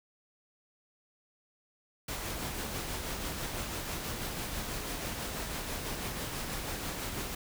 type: noise with tremolo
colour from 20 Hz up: pink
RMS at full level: -36 dBFS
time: 2.08-7.35 s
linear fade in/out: 5 ms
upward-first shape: sine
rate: 6.1 Hz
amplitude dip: 30%
effects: none